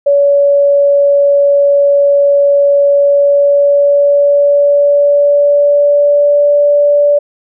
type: tone with pitch glide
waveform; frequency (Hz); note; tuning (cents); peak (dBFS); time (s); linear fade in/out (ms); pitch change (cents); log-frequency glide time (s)
sine; 567 to 579.9; C#5 to D5; +39 to -22; -5; 0.06-7.19; 10; +39; 2.86-6.5
effects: none